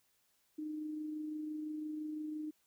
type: tone with amplitude modulation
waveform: sine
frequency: 306.2 Hz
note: D#4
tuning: 28 cents flat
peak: -37 dBFS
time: 0.58-2.51 s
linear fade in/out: 10 ms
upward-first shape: sine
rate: 25.9 Hz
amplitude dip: 30%
effects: white hiss -75 dBFS RMS until 2.66 s